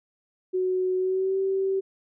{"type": "tone with pitch glide", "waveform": "sine", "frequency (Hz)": [370, 385.5], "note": ["F#4", "G4"], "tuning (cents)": [0, -29], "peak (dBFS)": -22, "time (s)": [0.53, 1.81], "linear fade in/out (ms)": 20, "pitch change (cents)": 71, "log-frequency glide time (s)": [0.97, 1.38], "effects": []}